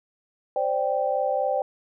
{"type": "chord", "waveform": "sine", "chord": "C suspended second", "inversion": "none", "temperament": "equal", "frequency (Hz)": [523.3, 587.3, 784], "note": ["C5", "D5", "G5"], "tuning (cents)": [0, 0, 0], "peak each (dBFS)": -26, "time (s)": [0.56, 1.62], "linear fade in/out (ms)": 2, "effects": []}